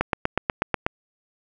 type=click train; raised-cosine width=0.5 ms; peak=-5 dBFS; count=8; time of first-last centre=0.01-0.865 s; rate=8.19 Hz; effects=none